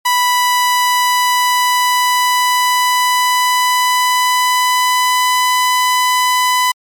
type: tone with pitch glide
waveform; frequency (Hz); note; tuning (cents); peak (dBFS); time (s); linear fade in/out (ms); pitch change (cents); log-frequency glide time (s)
sawtooth; 987.8 to 1000.4; B5 to B5; 0 to +22; -7; 0.05-6.72; 10; +22; 0.29-5.38
effects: MP3 96 kbps